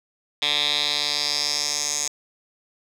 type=tone with band-pass filter sweep; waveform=10% pulse; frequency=146.83 Hz; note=D3; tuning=in tune; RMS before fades=-24 dBFS; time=0.42-2.08 s; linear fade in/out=2 ms; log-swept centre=3400 to 6700 Hz; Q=4.4; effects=none